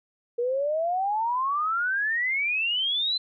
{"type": "exponential sweep", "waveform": "sine", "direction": "up", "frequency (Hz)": [468.8, 4107], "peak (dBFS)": -23, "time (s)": [0.38, 3.18], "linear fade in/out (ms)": 10, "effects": []}